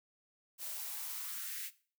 blue noise with high-pass filter sweep, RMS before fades -42 dBFS, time 0.58-1.71 s, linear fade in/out 50 ms, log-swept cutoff 490 to 2100 Hz, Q 2.5, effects noise-tail reverb RT60 0.4 s tail -17 dB re dry

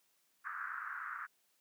white band-pass noise, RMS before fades -43 dBFS, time 0.44-1.27 s, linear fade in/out 20 ms, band 1200 to 1600 Hz, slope 48 dB/octave, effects white hiss -75 dBFS RMS until 1.6 s + high-pass 150 Hz 12 dB/octave

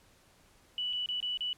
sine tone with dropouts, 2960 Hz, F#7, in tune, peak -31 dBFS, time 0.78-1.53 s, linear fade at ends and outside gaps 1 ms, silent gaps 0.929-0.932 / 1.06-1.088 / 1.203-1.227 / 1.373-1.407 s, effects pink hiss -63 dBFS RMS until 1.57 s + low-pass 12000 Hz 12 dB/octave

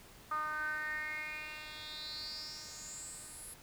10% pulse tone with band-pass filter sweep, 305.8 Hz, D#4, 30 cents flat, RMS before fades -42 dBFS, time 0.31-3.54 s, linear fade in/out 5 ms, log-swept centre 1200 to 11000 Hz, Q 7, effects pink hiss -57 dBFS RMS until 3.62 s

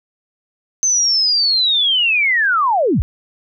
sine linear sweep, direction down, 6240 to 34.65 Hz, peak -12 dBFS, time 0.83-3.02 s, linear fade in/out 0 ms, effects none

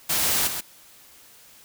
white noise with echo, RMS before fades -23 dBFS, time 0.09-0.48 s, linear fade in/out 10 ms, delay 130 ms, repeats 1, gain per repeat -7 dB, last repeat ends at 0.61 s, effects white hiss -51 dBFS RMS until 1.64 s

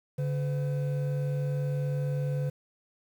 triangle tone pair together, 142.56 / 507 Hz, C#3 / B4, +49 / +45 cents, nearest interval octave + minor seventh, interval 2196 cents, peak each -25 / -34 dBFS, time 0.18-2.5 s, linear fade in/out 10 ms, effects tanh soft clip ceiling -18 dBFS + 9-bit

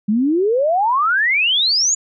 sine exponential sweep, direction up, 200.1 to 7030 Hz, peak -13 dBFS, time 0.08-1.95 s, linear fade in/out 10 ms, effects none

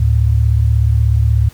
sine tone pair together, 73 / 109.56 Hz, D2 / A2, -10 / -7 cents, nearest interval perfect fifth, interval 703 cents, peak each -12 dBFS, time 0-1.49 s, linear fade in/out 5 ms, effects pink hiss -44 dBFS RMS until 1.53 s

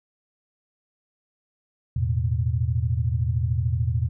sine chord, E suspended fourth, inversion none, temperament equal, 82.41 / 110 / 123.47 Hz, E2 / A2 / B2, 0 / 0 / 0 cents, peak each -25 dBFS, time 1.96-4.09 s, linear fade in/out 5 ms, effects none

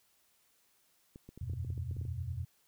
clicks, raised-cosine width 3 ms, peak -36 dBFS, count 12, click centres 1.159 / 1.29 / 1.376 / 1.498 / 1.535 / 1.648 / 1.703 / 1.778 / 1.912 / 1.967 / 2.013 / 2.052 s
sine chord, E suspended second, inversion none, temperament equal, 82.41 / 92.5 / 123.47 Hz, E2 / F#2 / B2, 0 / 0 / 0 cents, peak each -40 dBFS, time 1.41-2.45 s, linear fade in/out 5 ms
effects white hiss -71 dBFS RMS until 2.67 s

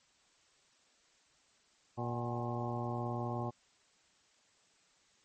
harmonic tone with a mistuned harmonic, 119.2 Hz, A#2, 39 cents sharp, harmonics 1 / 2 / 3 / 4 / 5 / 6 / 7 / 8 / 9, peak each -38 / -42 / -43 / -49 / -45 / -44 / -44 / -54 / -46 dBFS, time 1.97-3.51 s, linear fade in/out 20 ms, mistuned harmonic 6, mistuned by +79 cents, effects white hiss -69 dBFS RMS until 5.24 s + MP3 32 kbps

